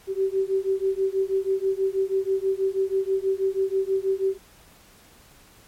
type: beating tone pair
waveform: sine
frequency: 382.3 / 388.5 Hz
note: G4 / G4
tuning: -43 / -16 cents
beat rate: 6.2 Hz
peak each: -24 dBFS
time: 0.07-4.38 s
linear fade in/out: 50 ms
effects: pink hiss -53 dBFS RMS until 5.67 s + MP3 64 kbps